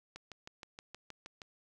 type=click train; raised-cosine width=0.2 ms; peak=-29 dBFS; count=9; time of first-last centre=0.16-1.418 s; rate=6.36 Hz; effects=none